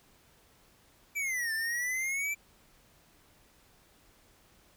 square exponential two-way sweep, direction down then up, 2349 to 1760 to 2349 Hz, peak -31 dBFS, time 1.15-2.35 s, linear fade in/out 20 ms, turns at 1.53 s, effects pink hiss -63 dBFS RMS until 4.76 s

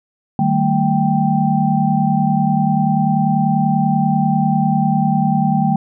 sine tone cluster, 153.6 / 193.9 / 224.1 / 783 Hz, D#3 / G3 / A3 / G5, -22 / -19 / +32 / -2 cents, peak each -18 dBFS, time 0.39-5.76 s, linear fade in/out 2 ms, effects none

